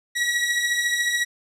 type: beating tone pair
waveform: sawtooth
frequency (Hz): 1908 / 1922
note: A#6 / B6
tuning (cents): +40 / -48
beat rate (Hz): 14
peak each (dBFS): -24 / -18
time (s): 0.15-1.25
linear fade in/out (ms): 20
effects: low-pass 10000 Hz 12 dB/octave